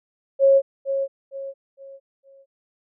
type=tone with echo; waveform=sine; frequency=546 Hz; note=C#5; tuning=26 cents flat; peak=-11 dBFS; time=0.39-0.62 s; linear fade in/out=50 ms; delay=460 ms; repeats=4; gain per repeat=-9 dB; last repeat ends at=2.46 s; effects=none